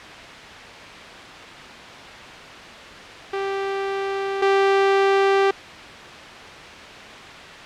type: tone pair in turn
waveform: sawtooth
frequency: 392 / 392 Hz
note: G4 / G4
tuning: 0 / 0 cents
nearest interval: unison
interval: 0 cents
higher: neither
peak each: -19 / -11 dBFS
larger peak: second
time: 3.33-4.42 / 4.42-5.51 s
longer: neither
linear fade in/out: 5 ms
effects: white hiss -37 dBFS RMS until 7.65 s + low-pass 3000 Hz 12 dB/octave